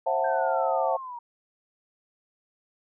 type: chord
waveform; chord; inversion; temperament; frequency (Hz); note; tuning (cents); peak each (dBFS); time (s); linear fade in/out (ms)
sine; F# half-diminished seventh; second; just; 532.8 / 666 / 740 / 888; C5 / E5 / F#5 / A5; +31 / +18 / 0 / +16; -28; 0.06-0.97; 10
type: linear sweep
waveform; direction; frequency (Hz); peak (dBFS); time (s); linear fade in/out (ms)
sine; down; 1586 to 935; -35; 0.24-1.19; 5
effects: none